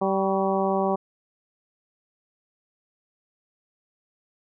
harmonic tone with a mistuned harmonic, 193.5 Hz, G3, 22 cents flat, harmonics 1 / 2 / 3 / 4 / 5 / 6, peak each -27 / -26 / -27 / -27 / -31 / -33 dBFS, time 0.01-0.96 s, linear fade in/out 10 ms, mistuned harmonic 6, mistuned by -48 cents, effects none

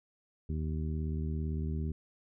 harmonic tone, 77.78 Hz, D#2, in tune, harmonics 1 / 2 / 3 / 4 / 5, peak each -33 / -37 / -41 / -48 / -47 dBFS, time 0.49-1.92 s, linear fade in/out 5 ms, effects none

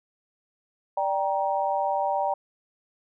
sine chord, G minor, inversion second, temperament just, 588 / 784 / 940.8 Hz, D5 / G5 / Bb5, +2 / 0 / +16 cents, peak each -28 / -26 / -28 dBFS, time 0.97-2.34 s, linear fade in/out 5 ms, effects none

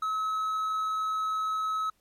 triangle tone, 1287 Hz, E6, 42 cents flat, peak -25 dBFS, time 0.02-1.9 s, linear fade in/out 5 ms, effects pink hiss -70 dBFS RMS until 2 s + MP3 64 kbps

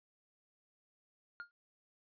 triangle tone with exponential decay, 1415 Hz, F6, 22 cents sharp, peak -37 dBFS, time 1.4-1.51 s, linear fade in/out 0 ms, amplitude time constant 23 ms, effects noise-tail reverb RT60 0.1 s tail -26 dB re dry + resampled to 11025 Hz

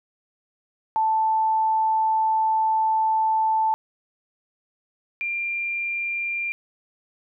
sine tone pair in turn, 880 / 2385 Hz, A5 / D7, 0 / +26 cents, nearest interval octave + perfect fourth, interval 1726 cents, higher second, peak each -18 / -24 dBFS, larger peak first, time 0.96-3.74 / 5.21-6.52 s, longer first, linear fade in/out 0 ms, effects none

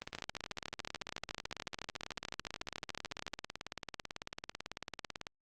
two click trains, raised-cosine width 0.2 ms, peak -23 / -21 dBFS, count 96 / 45, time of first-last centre 0.02-5.269 / 0.15-3.338 s, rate 18.1 / 13.8 Hz, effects Opus 32 kbps

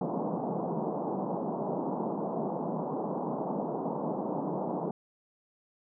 pink band-pass noise, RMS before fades -33 dBFS, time 0.01-4.91 s, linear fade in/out 2 ms, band 160 to 970 Hz, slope 48 dB/octave, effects none

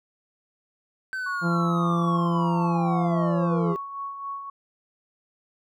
triangle linear sweep, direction down, 1545 to 392 Hz, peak -26 dBFS, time 1.13-3.76 s, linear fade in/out 0 ms
sine tone with tremolo, 1111 Hz, C#6, 4 cents sharp, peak -29 dBFS, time 1.26-4.5 s, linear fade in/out 5 ms, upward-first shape sine, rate 3.7 Hz, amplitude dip 50%
harmonic tone, 170.8 Hz, F3, 38 cents flat, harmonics 1 / 2 / 3 / 4 / 5 / 6 / 7 / 8, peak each -22 / -30 / -35 / -36 / -38 / -38 / -43 / -44 dBFS, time 1.41-3.76 s, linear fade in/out 50 ms
effects none

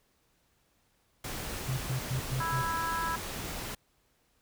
pink noise, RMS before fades -38 dBFS, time 1.24-3.75 s, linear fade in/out 5 ms
sine tone bursts, 130 Hz, C3, 11 cents flat, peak -29 dBFS, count 5, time 1.68-2.62 s, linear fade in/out 10 ms, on 100 ms, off 110 ms
harmonic tone, 329.6 Hz, E4, in tune, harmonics 3 / 4 / 5, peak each -33 / -35 / -37 dBFS, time 2.4-3.16 s, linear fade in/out 5 ms
effects pink hiss -71 dBFS RMS until 4.41 s

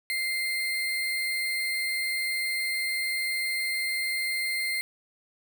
sine tone with sample-and-hold, 2093 Hz, C7, in tune, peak -26 dBFS, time 0.1-4.81 s, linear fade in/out 0 ms, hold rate 6300 Hz, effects none

